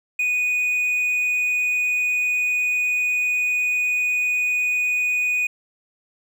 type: tone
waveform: triangle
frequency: 2477 Hz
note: D#7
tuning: 8 cents flat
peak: -17 dBFS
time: 0.19-5.47 s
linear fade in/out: 5 ms
effects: none